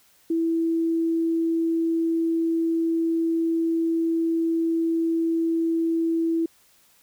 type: tone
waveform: sine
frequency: 329.6 Hz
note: E4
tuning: in tune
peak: -20 dBFS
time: 0.3-6.46 s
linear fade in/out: 5 ms
effects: white hiss -59 dBFS RMS until 7.02 s